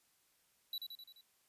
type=tone with echo; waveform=square; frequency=3938 Hz; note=B7; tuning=6 cents flat; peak=-39 dBFS; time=0.73-0.78 s; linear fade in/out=2 ms; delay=86 ms; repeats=5; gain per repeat=-4 dB; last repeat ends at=1.21 s; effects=white hiss -74 dBFS RMS until 1.48 s + resampled to 32000 Hz